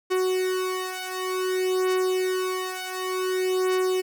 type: beating tone pair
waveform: 45% pulse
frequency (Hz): 371.1 / 371.65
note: F#4 / F#4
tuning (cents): +5 / +8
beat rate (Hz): 0.55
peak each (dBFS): -26 / -27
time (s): 0.1-4.02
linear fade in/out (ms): 20
effects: none